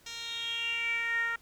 10% pulse tone with band-pass filter sweep, 463.7 Hz, A#4, 9 cents flat, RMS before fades -33 dBFS, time 0.06-1.36 s, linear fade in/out 5 ms, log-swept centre 4700 to 1600 Hz, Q 7.1, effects pink hiss -61 dBFS RMS until 1.41 s

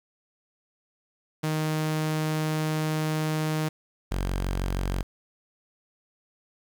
sawtooth tone pair in turn, 155.6 / 46.26 Hz, D#3 / F#1, 0 / 0 cents, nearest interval octave + major sixth, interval 2100 cents, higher first, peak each -21 / -22 dBFS, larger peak first, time 1.43-3.69 / 4.11-5.03 s, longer first, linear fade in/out 10 ms, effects 9-bit

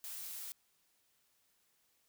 blue noise, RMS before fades -45 dBFS, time 0.04-0.52 s, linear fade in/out 0 ms, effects white hiss -75 dBFS RMS until 2.08 s

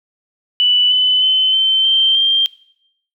sine tone with pitch steps, 2971 / 3011 / 3051 / 3092 / 3133 / 3175 Hz, F#7 / F#7 / G7 / G7 / G7 / G7, +6 / +30 / -48 / -24 / -2 / +21 cents, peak -10 dBFS, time 0.6-2.46 s, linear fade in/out 0 ms, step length 310 ms, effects noise-tail reverb RT60 0.7 s tail -20 dB re dry

